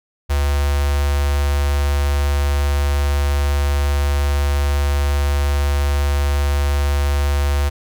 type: tone with notch filter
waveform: square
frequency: 71.2 Hz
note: C#2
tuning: 47 cents sharp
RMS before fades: -17 dBFS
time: 0.29-7.7 s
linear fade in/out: 20 ms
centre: 250 Hz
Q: 0.73
effects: none